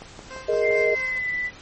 click train, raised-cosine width 1 ms, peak -24 dBFS, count 5, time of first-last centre 0.02-0.707 s, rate 5.82 Hz
15% pulse tone with tremolo, 523.3 Hz, C5, in tune, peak -28 dBFS, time 0.3-1.19 s, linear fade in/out 10 ms, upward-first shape sine, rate 4.5 Hz, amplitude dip 65%
sine chord, Ab suspended second, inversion none, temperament just, 415.3 / 467.2 / 623 Hz, Ab4 / Bb4 / Eb5, 0 / +4 / +2 cents, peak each -23 dBFS, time 0.48-0.95 s, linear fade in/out 10 ms
sine tone with pitch glide, 2093 to 1985.8 Hz, C7 to B6, 0 to +9 cents, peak -23 dBFS, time 0.61-1.51 s, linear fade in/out 50 ms, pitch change -91 cents, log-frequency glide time 0.81-1.33 s
effects pink hiss -44 dBFS RMS until 1.61 s + MP3 32 kbps

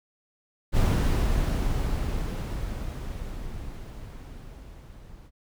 brown noise with level ramp, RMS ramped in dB -20 to -47 dBFS, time 0.72-5.31 s, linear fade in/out 50 ms, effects none

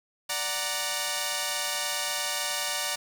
5% pulse chord, D augmented, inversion none, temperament equal, 587.3 / 740 / 932.3 Hz, D5 / F#5 / A#5, 0 / 0 / 0 cents, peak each -21 / -22 / -20 dBFS, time 0.29-2.96 s, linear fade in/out 10 ms, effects 8-bit

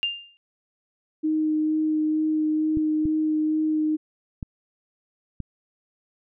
sine tone with exponential decay, 2800 Hz, F7, 4 cents sharp, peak -19 dBFS, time 0.03-0.37 s, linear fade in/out 0 ms, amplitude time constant 73 ms
sine tone with vibrato, 310 Hz, D#4, 6 cents flat, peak -20 dBFS, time 1.23-3.97 s, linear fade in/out 20 ms, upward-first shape sine, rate 2.2 Hz, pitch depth 10 cents each way
clicks, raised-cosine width 5 ms, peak -19 dBFS, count 4, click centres 2.772 / 3.055 / 4.428 / 5.403 s
effects none

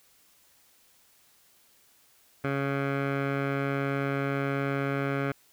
15% pulse tone with low-pass filter, 138.7 Hz, C#3, 1 cent sharp, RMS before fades -29 dBFS, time 2.44-5.32 s, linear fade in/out 5 ms, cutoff 1900 Hz, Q 2.2, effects white hiss -62 dBFS RMS until 5.52 s

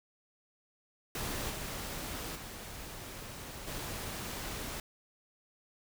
pink noise with level steps, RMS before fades -37 / -40 / -45 / -40 dBFS, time 1.15-4.8 s, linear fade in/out 2 ms, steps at 1.5 / 2.35 / 3.67 s, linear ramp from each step 10 ms, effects none

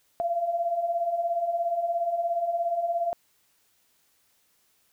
sine beating tone pair, 670 / 687 Hz, E5 / F5, +28 / -29 cents, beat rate 17 Hz, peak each -32 / -25 dBFS, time 0.2-3.13 s, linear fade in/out 0 ms, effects white hiss -67 dBFS RMS until 4.92 s

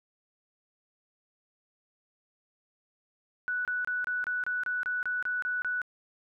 sine tone bursts, 1480 Hz, F#6, in tune, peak -28 dBFS, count 12, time 3.48-5.817 s, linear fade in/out 0 ms, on 170 ms, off 27 ms, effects none

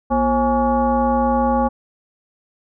sine tone with frequency modulation, 537 Hz, C5, 45 cents sharp, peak -14 dBFS, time 0.1-1.69 s, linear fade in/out 20 ms, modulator 297 Hz, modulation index 1.6, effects none

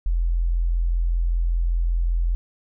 sine tone, 42.59 Hz, F1, 43 cents flat, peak -18 dBFS, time 0.06-2.35 s, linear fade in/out 0 ms, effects none

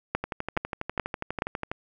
two click trains, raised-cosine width 0.5 ms, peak -9 / -15 dBFS, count 4 / 19, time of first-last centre 0.15-1.421 / 0.24-1.715 s, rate 2.36 / 12.2 Hz, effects none

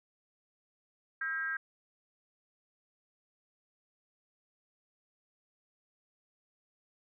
sine tone with frequency modulation, 1603 Hz, G6, 38 cents sharp, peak -32 dBFS, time 1.21-1.57 s, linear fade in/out 5 ms, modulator 297 Hz, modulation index 0.61, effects none

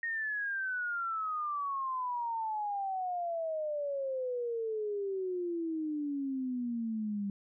sine exponential sweep, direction down, 1864.7 to 197.9 Hz, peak -32 dBFS, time 0.03-7.3 s, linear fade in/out 2 ms, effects none

